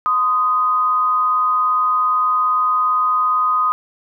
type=tone pair together; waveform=sine; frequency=1027 / 1244.5 Hz; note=C6 / D#6; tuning=-33 / 0 cents; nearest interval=minor third; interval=333 cents; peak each=-22 / -14 dBFS; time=0.06-3.72 s; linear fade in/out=0 ms; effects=none